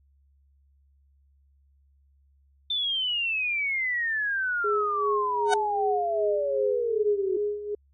sine exponential sweep, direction down, 3578 to 364.3 Hz, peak -24 dBFS, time 2.7-7.37 s, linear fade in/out 5 ms
sine tone with tremolo, 414.7 Hz, G#4, 3 cents flat, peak -23 dBFS, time 4.64-7.75 s, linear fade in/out 5 ms, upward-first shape sine, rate 2.6 Hz, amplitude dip 70%
30% pulse tone with exponential growth, 746 Hz, F#5, 14 cents sharp, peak -14 dBFS, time 5.45-5.54 s, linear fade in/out 5 ms, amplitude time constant 18 ms
effects added 69 Hz sine -59 dBFS peak until 7.93 s + MP3 48 kbps

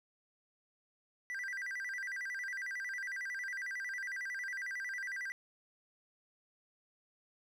triangle tone with vibrato, 1766 Hz, A6, 6 cents sharp, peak -36 dBFS, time 1.3-5.32 s, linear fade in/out 0 ms, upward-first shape square, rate 11 Hz, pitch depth 190 cents each way, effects none

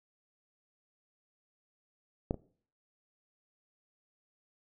clicks, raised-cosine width 2 ms, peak -16 / -26 dBFS, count 2, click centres 2.309 / 2.343 s, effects noise-tail reverb RT60 0.5 s tail -21 dB re dry

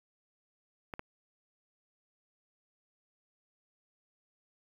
clicks, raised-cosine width 0.5 ms, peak -24 dBFS, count 2, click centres 0.938 / 0.994 s, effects 9-bit

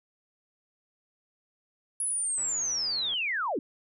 sine linear sweep, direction down, 10548 to 230 Hz, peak -27 dBFS, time 2-3.59 s, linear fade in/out 2 ms
click train, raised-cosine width 0.5 ms, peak -34 dBFS, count 92, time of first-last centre 2.38-3.138 s, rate 120 Hz
effects none

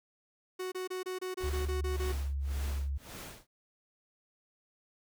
45% pulse tone bursts, 370 Hz, F#4, in tune, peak -35 dBFS, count 10, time 0.59-2.124 s, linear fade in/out 10 ms, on 130 ms, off 26 ms
pink noise with tremolo, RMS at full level -44 dBFS, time 1.4-3.47 s, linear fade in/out 2 ms, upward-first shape sine, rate 1.8 Hz, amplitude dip 100%
sine tone with pitch glide, 71.9 to 69.17 Hz, D2 to C#2, -36 to -3 cents, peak -31 dBFS, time 1.43-2.98 s, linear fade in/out 10 ms, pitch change -67 cents, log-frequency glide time 1.84-2.16 s
effects none

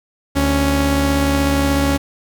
sawtooth tone pair together, 73.55 / 277.7 Hz, D2 / C#4, +3 / +3 cents, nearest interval octave + major seventh, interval 2300 cents, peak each -14 / -12 dBFS, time 0.35-1.98 s, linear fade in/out 20 ms, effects none

